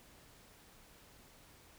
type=silence; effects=pink hiss -61 dBFS RMS until 1.78 s